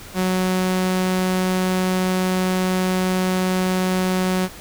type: tone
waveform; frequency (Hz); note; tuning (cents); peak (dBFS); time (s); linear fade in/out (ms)
sawtooth; 185; F#3; 0; -14; 0.14-4.49; 50
effects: pink hiss -39 dBFS RMS until 4.6 s